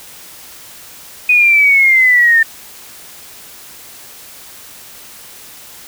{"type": "linear sweep", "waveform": "sine", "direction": "down", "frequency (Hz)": [2489, 1798], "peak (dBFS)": -6, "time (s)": [1.29, 2.43], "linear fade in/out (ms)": 5, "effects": ["white hiss -36 dBFS RMS until 5.87 s"]}